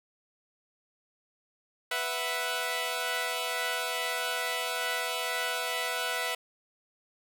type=chord; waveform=10% pulse; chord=B suspended fourth; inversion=none; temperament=equal; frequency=493.9 / 659.3 / 740 Hz; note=B4 / E5 / F#5; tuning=0 / 0 / 0 cents; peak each=-26 / -25 / -27 dBFS; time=1.91-6.35 s; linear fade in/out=5 ms; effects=none